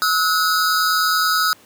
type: tone cluster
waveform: square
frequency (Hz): 1290 / 1459 / 4928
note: E6 / F#6 / D#8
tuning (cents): -38 / -25 / -17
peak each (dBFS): -19 / -21 / -23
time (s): 0.02-1.53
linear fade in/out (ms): 0
effects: pink hiss -49 dBFS RMS until 1.65 s + high-pass 150 Hz 12 dB/octave